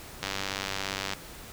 click train, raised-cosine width 0.2 ms, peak -13 dBFS, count 89, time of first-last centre 0.23-1.134 s, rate 97.3 Hz, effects pink hiss -45 dBFS RMS until 1.52 s

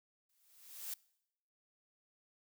blue noise with exponential growth, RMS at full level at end -40 dBFS, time 0.29-0.94 s, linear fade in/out 5 ms, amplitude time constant 140 ms, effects noise-tail reverb RT60 0.8 s tail -23 dB re dry

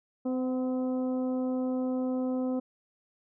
harmonic tone with a mistuned harmonic, 256.3 Hz, C4, 36 cents flat, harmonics 1 / 2 / 3 / 4 / 5, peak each -28 / -34 / -44 / -50 / -52 dBFS, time 0.25-2.6 s, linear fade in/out 10 ms, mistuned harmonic 3, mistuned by -29 cents, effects none

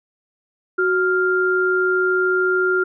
sine tone pair together, 370 / 1396.9 Hz, F#4 / F6, 0 / 0 cents, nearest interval octave + major seventh, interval 2300 cents, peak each -18 dBFS, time 0.78-2.84 s, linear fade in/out 10 ms, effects none

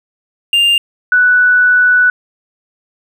triangle / sine tone pair in turn, 2800 / 1483.2 Hz, F7 / F#6, +4 / +4 cents, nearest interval major seventh, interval 1100 cents, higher first, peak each -6 dBFS, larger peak neither, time 0.53-0.78 / 1.12-2.1 s, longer second, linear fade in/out 2 ms, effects none

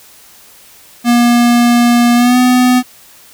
square tone with pitch glide, 239.1 to 250.3 Hz, A#3 to B3, +44 to +23 cents, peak -7 dBFS, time 1.04-2.83 s, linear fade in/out 50 ms, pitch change +79 cents, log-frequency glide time 2.15-2.38 s, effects white hiss -41 dBFS RMS until 3.33 s

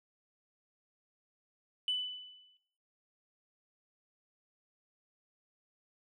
sine tone with exponential decay, 2993 Hz, F#7, 19 cents sharp, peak -27 dBFS, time 1.88-2.57 s, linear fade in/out 1 ms, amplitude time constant 150 ms, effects noise-tail reverb RT60 0.7 s tail -19 dB re dry + tanh soft clip ceiling -25 dBFS

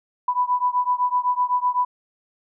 sine beating tone pair, 987.8 / 995.7 Hz, B5 / B5, 0 / +14 cents, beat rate 7.9 Hz, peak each -21 / -22 dBFS, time 0.28-1.85 s, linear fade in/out 5 ms, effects none

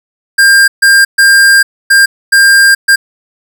square tone bursts at uneven times, 1600 Hz, G6, 35 cents sharp, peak -3 dBFS, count 6, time 0.38-0.68 / 0.82-1.05 / 1.18-1.63 / 1.9-2.06 / 2.32-2.75 / 2.88-2.96 s, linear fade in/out 10 ms, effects none

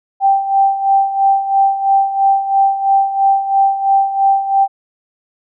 sine tone with tremolo, 784 Hz, G5, in tune, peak -7 dBFS, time 0.2-4.68 s, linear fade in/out 50 ms, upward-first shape sine, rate 3 Hz, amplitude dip 70%, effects none

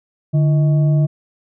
sine tone with frequency modulation, 148.7 Hz, D3, 22 cents sharp, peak -11 dBFS, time 0.33-1.07 s, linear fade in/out 20 ms, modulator 484 Hz, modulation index 0.29, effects none

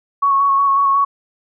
sine tone with vibrato, 1108.7 Hz, C#6, in tune, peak -11 dBFS, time 0.22-1.05 s, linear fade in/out 10 ms, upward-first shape square, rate 5.5 Hz, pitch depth 17 cents each way, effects none

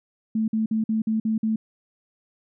sine tone bursts, 220 Hz, A3, in tune, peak -20 dBFS, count 7, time 0.35-1.56 s, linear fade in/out 5 ms, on 130 ms, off 50 ms, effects none

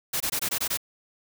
white noise bursts, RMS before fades -27 dBFS, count 7, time 0.13-0.774 s, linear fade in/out 10 ms, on 74 ms, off 21 ms, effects none

